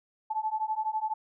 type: beating tone pair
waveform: sine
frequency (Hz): 863 / 875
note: A5 / A5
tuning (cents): -34 / -10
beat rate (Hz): 12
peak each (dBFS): -31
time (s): 0.3-1.14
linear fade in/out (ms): 10
effects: none